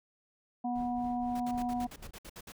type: harmonic tone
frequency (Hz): 244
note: B3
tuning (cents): -21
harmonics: 1 / 3 / 4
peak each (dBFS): -33 / -34 / -46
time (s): 0.64-1.87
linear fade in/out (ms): 10
type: noise with tremolo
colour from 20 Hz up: brown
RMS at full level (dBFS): -46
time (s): 0.75-2.11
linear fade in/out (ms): 5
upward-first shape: triangle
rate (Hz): 4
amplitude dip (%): 85
type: noise bursts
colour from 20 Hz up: pink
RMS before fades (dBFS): -47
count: 11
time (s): 1.35-2.521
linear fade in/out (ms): 5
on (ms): 51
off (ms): 61
effects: none